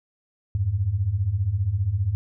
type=beating tone pair; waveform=sine; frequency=87.31 / 102.31 Hz; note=F2 / G#2; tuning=0 / -25 cents; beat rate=15 Hz; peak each=-26 / -22 dBFS; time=0.55-2.15 s; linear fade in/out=0 ms; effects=none